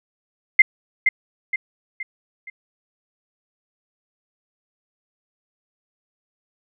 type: tone with echo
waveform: sine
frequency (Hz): 2093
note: C7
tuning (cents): 0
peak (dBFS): -5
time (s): 0.59-0.62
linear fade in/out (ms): 5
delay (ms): 470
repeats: 4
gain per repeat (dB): -7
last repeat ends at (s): 2.5
effects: none